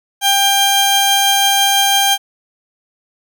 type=tone pair together; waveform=sawtooth; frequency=794 / 3182 Hz; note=G5 / G7; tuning=+22 / +25 cents; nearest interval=2 octaves; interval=2403 cents; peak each=-10 dBFS; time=0.21-2.18 s; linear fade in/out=50 ms; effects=none